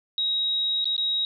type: tone with dropouts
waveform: sine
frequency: 3806 Hz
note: A#7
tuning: 35 cents sharp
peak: -22 dBFS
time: 0.18-1.25 s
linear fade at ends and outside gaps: 1 ms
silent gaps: 0.844-0.855 / 0.965-0.979 s
effects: none